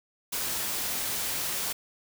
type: noise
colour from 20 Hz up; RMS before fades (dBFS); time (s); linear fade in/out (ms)
white; -31; 0.32-1.73; 10
effects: none